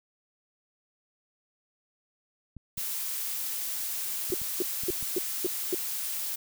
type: clicks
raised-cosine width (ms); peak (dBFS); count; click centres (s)
5; -31; 7; 2.567 / 2.778 / 4.302 / 4.417 / 4.836 / 4.905 / 5.027
type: noise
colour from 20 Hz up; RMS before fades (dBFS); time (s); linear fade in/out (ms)
blue; -33; 2.77-6.36; 10
type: tone bursts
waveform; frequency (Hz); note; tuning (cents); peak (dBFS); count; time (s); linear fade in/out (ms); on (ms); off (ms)
sine; 364.3; F#4; -27; -24; 6; 4.32-5.746; 2; 21; 260
effects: none